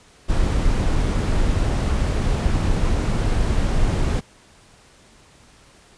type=noise; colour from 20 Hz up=brown; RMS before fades=-19 dBFS; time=0.28-4.21 s; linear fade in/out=20 ms; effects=pink hiss -51 dBFS RMS until 5.97 s + resampled to 22050 Hz